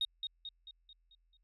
sine tone with echo, 3729 Hz, A#7, in tune, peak -29 dBFS, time 0.01-0.05 s, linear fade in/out 2 ms, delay 220 ms, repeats 6, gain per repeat -6 dB, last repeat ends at 1.37 s, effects tanh soft clip ceiling -27 dBFS + added 42 Hz sine -70 dBFS peak until 1.43 s

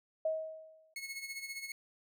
sine tone with exponential decay, 635 Hz, D#5, 35 cents sharp, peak -28 dBFS, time 0.25-0.94 s, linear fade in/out 5 ms, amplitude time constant 150 ms
sawtooth tone with tremolo, 2184 Hz, C#7, 26 cents flat, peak -35 dBFS, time 0.96-1.72 s, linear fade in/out 2 ms, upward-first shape sine, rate 15 Hz, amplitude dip 65%
effects none

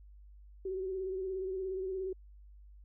sine tone with vibrato, 377.9 Hz, F#4, 37 cents sharp, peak -34 dBFS, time 0.65-2.13 s, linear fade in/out 5 ms, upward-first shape sine, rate 17 Hz, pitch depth 41 cents each way, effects added 50 Hz sine -52 dBFS peak until 2.84 s

